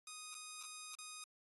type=tone with dropouts; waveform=5% pulse; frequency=1244.5 Hz; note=D#6; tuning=in tune; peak=-36 dBFS; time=0.07-1.24 s; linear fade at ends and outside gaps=2 ms; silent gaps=0.345-0.349 / 0.63-0.634 / 0.952-0.986 s; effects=AAC 32 kbps